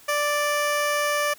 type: tone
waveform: 15% pulse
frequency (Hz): 587.3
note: D5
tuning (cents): 0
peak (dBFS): -15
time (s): 0.08-1.34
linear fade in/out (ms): 10
effects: white hiss -51 dBFS RMS until 1.38 s